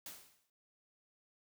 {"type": "noise with exponential decay", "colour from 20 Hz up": "white", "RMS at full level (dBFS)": -45, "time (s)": [0.06, 0.5], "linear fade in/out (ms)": 2, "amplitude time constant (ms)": 95, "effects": []}